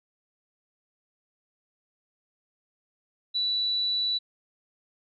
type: tone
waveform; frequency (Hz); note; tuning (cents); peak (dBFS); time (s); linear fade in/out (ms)
sine; 3951; B7; 0; -24; 3.34-4.19; 20
effects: none